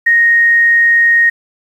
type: tone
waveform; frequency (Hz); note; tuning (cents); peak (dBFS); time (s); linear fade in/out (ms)
sine; 1864.7; A#6; 0; -6; 0.06-1.3; 10
effects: 7-bit